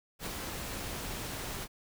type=noise with ADSR envelope; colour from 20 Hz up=pink; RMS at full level=-36 dBFS; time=0.19-1.68 s; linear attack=73 ms; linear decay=9 ms; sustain=-3 dB; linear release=50 ms; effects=none